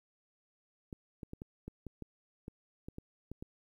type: clicks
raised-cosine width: 3 ms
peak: -30 dBFS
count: 12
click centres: 0.928 / 1.232 / 1.334 / 1.419 / 1.68 / 1.867 / 2.023 / 2.481 / 2.885 / 2.984 / 3.316 / 3.425 s
effects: 11-bit